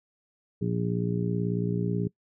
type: harmonic tone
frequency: 58.27 Hz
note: A#1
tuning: in tune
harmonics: 2 / 3 / 4 / 5 / 6 / 7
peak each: -30 / -28 / -37 / -36 / -43 / -34 dBFS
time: 0.61-2.08 s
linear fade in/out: 10 ms
effects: noise-tail reverb RT60 0.1 s tail -23 dB re dry